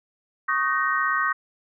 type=chord; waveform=sine; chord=Eb dominant seventh; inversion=third; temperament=equal with one note detuned; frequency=1108.7 / 1244.5 / 1533.1 / 1864.7 Hz; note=Db6 / Eb6 / G6 / Bb6; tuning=0 / 0 / -39 / 0 cents; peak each=-26 dBFS; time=0.48-1.33 s; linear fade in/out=10 ms; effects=none